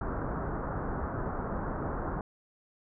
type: low-pass noise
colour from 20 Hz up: pink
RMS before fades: -34 dBFS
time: 0.01-2.21 s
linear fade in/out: 2 ms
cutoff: 1500 Hz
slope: 48 dB/octave
effects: none